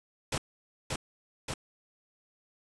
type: noise with echo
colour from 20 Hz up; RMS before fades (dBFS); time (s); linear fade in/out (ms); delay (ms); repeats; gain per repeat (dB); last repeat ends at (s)
pink; -31; 0.32-0.38; 5; 580; 2; -2; 1.54
effects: resampled to 22050 Hz